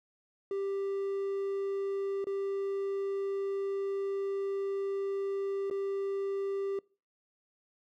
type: tone with dropouts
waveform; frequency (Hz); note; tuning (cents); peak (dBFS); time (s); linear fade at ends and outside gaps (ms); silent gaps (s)
triangle; 393.8; G4; +8; -29; 0.51-6.79; 2; 2.243-2.269 / 5.7-5.71
effects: noise-tail reverb RT60 0.4 s tail -25 dB re dry